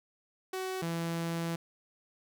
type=tone pair in turn; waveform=sawtooth; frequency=375.3 / 167.18 Hz; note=F#4 / E3; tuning=+25 / +25 cents; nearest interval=octave + major second; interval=1400 cents; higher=first; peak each=-30 / -28 dBFS; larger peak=second; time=0.53-0.82 / 0.82-1.56 s; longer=second; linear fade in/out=5 ms; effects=none